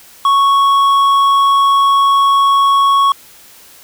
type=tone with hard clipping; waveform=triangle; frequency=1108 Hz; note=C#6; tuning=1 cent flat; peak=-9 dBFS; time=0.25-3.12 s; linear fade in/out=2 ms; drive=9 dB; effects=white hiss -41 dBFS RMS until 3.83 s